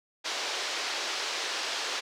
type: band-pass noise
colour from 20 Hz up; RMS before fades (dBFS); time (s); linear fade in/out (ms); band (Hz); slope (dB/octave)
white; -33; 0.24-2.01; 20; 370 to 5500; 24
effects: none